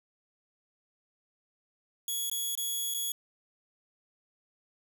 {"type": "tone with dropouts", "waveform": "5% pulse", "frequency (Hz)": 3360, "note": "G#7", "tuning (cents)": 19, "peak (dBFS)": -23, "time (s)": [2.08, 3.12], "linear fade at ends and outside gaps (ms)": 2, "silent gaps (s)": [[2.299, 2.314], [2.553, 2.575], [2.94, 2.945]], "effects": []}